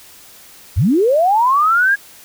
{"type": "linear sweep", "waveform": "sine", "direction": "up", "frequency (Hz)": [63.4, 1661.2], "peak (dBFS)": -10, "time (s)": [0.76, 1.96], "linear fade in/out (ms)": 20, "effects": ["white hiss -42 dBFS RMS until 2.24 s"]}